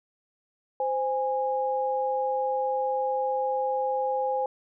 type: tone pair together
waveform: sine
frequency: 519 / 823.9 Hz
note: C5 / G#5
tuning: -14 / -14 cents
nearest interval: minor sixth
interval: 800 cents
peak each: -27 dBFS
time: 0.8-4.46 s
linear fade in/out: 2 ms
effects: none